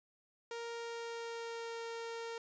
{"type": "tone with pitch glide", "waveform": "sawtooth", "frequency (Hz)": [466.2, 460.8], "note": ["A#4", "A#4"], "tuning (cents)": [0, -20], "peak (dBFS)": -37, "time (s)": [0.51, 2.38], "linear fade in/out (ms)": 2, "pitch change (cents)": -20, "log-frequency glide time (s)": [0.71, 1.83], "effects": ["resampled to 16000 Hz"]}